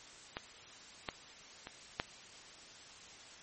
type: clicks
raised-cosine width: 0.3 ms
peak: -21 / -19 / -27 / -16 dBFS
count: 4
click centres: 0.369 / 1.088 / 1.671 / 1.999 s
effects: white hiss -54 dBFS RMS until 3.42 s + MP3 32 kbps